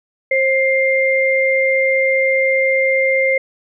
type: tone pair together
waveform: sine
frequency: 530.7 / 2105 Hz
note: C5 / C7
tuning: +24 / +10 cents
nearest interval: 2 octaves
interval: 2386 cents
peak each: -15 dBFS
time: 0.31-3.38 s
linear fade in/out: 5 ms
effects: none